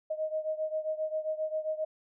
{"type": "beating tone pair", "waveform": "sine", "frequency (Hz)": [622.3, 629.8], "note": ["D#5", "D#5"], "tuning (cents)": [0, 21], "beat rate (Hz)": 7.5, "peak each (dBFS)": [-32, -35], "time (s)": [0.1, 1.85], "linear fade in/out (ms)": 10, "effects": []}